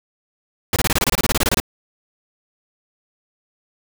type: noise bursts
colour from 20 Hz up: pink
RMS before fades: -17 dBFS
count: 16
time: 0.73-1.601 s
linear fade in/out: 2 ms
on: 31 ms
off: 25 ms
effects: none